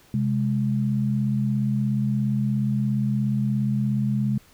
sine tone pair together, 130.68 / 207.7 Hz, C3 / G#3, -2 / 0 cents, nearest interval minor sixth, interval 802 cents, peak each -23 dBFS, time 0.14-4.38 s, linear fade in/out 2 ms, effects pink hiss -55 dBFS RMS until 4.53 s

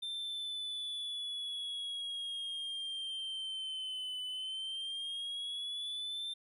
triangle linear two-way sweep, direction down then up, 3579 to 3000 to 3579 Hz, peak -36 dBFS, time 0.02-6.34 s, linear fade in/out 10 ms, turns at 4.24 s, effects resampled to 32000 Hz

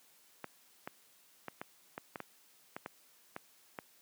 clicks, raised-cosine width 0.5 ms, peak -25 dBFS, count 11, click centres 0.443 / 0.875 / 1.483 / 1.615 / 1.979 / 2.158 / 2.203 / 2.765 / 2.861 / 3.364 / 3.788 s, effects white hiss -65 dBFS RMS until 4.01 s + high-pass 150 Hz 12 dB/octave

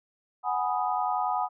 sine chord, G# minor seventh, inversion third, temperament equal, 740 / 830.6 / 987.8 / 1244.5 Hz, F#5 / G#5 / B5 / D#6, 0 / 0 / 0 / 0 cents, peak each -29 / -30 / -32 / -32 dBFS, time 0.43-1.49 s, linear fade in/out 50 ms, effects none

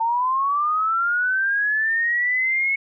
sine linear sweep, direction up, 894 to 2200 Hz, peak -18 dBFS, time 0-2.76 s, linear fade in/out 10 ms, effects none

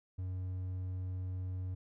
triangle tone, 92.3 Hz, F#2, 4 cents flat, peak -34 dBFS, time 0.18-1.75 s, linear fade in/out 10 ms, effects none

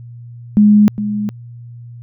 sine tone with echo, 208.8 Hz, G#3, 10 cents sharp, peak -5 dBFS, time 0.57-0.88 s, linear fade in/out 0 ms, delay 410 ms, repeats 1, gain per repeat -11 dB, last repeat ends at 1.29 s, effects added 119 Hz sine -31 dBFS peak until 2.02 s

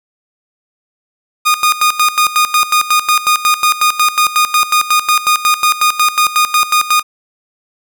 sawtooth tone with tremolo, 1229 Hz, D#6, 22 cents flat, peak -4 dBFS, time 1.45-7.03 s, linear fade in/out 20 ms, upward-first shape square, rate 5.5 Hz, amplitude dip 80%, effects none

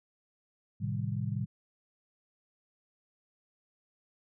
sine chord, A half-diminished seventh, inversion none, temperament equal, 110 / 130.81 / 155.56 / 196 Hz, A2 / C3 / Eb3 / G3, 0 / 0 / 0 / 0 cents, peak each -34 / -36 / -38 / -38 dBFS, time 0.8-1.46 s, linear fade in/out 20 ms, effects none

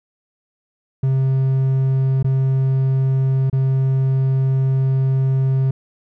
triangle tone with dropouts, 133.1 Hz, C3, 30 cents sharp, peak -12 dBFS, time 1.03-5.71 s, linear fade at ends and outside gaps 5 ms, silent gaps 2.228-2.244 / 3.499-3.528 s, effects none

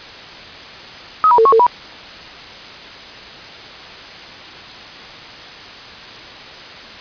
sine tone with pitch steps, 1267 / 964 / 449.2 / 1099 / 449.9 / 974 Hz, D#6 / B5 / A4 / C#6 / A4 / B5, +31 / -42 / +36 / -15 / +39 / -24 cents, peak -7 dBFS, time 1.24-1.666 s, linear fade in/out 0 ms, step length 71 ms, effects white hiss -34 dBFS RMS until 7 s + resampled to 11025 Hz

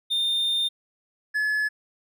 triangle tone pair in turn, 3625 / 1710.8 Hz, A#7 / A6, -49 / -49 cents, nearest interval octave + minor second, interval 1300 cents, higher first, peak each -20 dBFS, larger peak neither, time 0.1-0.69 / 1.34-1.69 s, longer first, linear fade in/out 20 ms, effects none

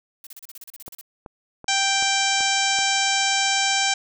blue noise bursts, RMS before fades -40 dBFS, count 13, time 0.24-1.012 s, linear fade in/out 2 ms, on 28 ms, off 34 ms
click train, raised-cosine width 1 ms, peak -23 dBFS, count 6, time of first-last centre 0.88-2.788 s, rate 2.62 Hz
harmonic tone, 784 Hz, G5, in tune, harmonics 1 / 2 / 3 / 4 / 5 / 6 / 7 / 8 / 9 / 10, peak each -25 / -27 / -26 / -27 / -29 / -33 / -28 / -29 / -30 / -33 dBFS, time 1.68-3.94 s, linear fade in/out 5 ms
effects none

